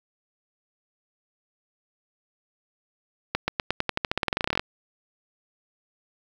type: accelerating click train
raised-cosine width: 0.3 ms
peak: -7 dBFS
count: 22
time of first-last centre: 3.35-4.595 s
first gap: 130 ms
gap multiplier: 0.91
effects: 7-bit